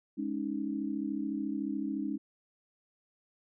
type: chord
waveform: sine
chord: Ab suspended fourth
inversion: none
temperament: equal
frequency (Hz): 207.7 / 277.2 / 311.1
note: Ab3 / Db4 / Eb4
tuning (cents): 0 / 0 / 0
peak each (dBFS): -37 / -35 / -36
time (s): 0.17-2.18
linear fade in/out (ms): 20
effects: none